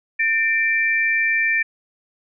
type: tone pair together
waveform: sine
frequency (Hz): 1800 / 2347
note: A6 / D7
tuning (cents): +39 / -2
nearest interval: perfect fourth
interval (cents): 459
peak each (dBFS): -19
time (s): 0.19-1.63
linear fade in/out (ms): 10
effects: none